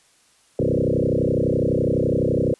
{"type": "tone with frequency modulation", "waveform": "sine", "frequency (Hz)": 313.3, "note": "D#4", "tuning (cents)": 12, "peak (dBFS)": -17, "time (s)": [0.59, 2.54], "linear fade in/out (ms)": 2, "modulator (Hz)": 31.9, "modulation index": 7, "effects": ["white hiss -58 dBFS RMS until 2.59 s", "resampled to 24000 Hz"]}